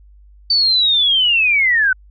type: linear sweep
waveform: sine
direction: down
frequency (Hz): 4588 to 1480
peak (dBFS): -11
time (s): 0.5-1.93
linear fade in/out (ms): 5
effects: added 50 Hz sine -42 dBFS peak until 2.1 s